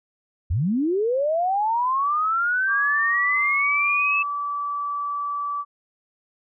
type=linear sweep; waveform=sine; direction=up; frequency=68.5 to 2637 Hz; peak=-19 dBFS; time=0.5-4.23 s; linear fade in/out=10 ms
type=tone; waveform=sine; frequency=1155 Hz; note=D6; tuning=29 cents flat; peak=-24 dBFS; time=2.67-5.65 s; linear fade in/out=50 ms
effects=none